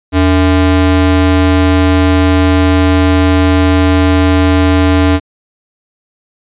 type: ring-modulated tone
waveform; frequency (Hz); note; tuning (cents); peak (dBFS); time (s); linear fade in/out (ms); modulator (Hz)
square; 185; F#3; 0; -4; 0.12-5.2; 50; 102
effects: resampled to 8000 Hz